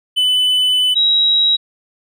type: tone pair in turn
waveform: triangle / sine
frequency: 3003 / 3848 Hz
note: F#7 / B7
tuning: +25 / -46 cents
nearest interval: major third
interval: 429 cents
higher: second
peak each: -10 dBFS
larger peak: neither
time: 0.16-0.95 / 0.95-1.57 s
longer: first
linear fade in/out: 20 ms
effects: none